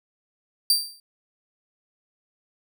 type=tone with exponential decay; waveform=sawtooth; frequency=4688 Hz; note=D8; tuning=4 cents flat; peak=-11 dBFS; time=0.7-1 s; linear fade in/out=2 ms; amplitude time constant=65 ms; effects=none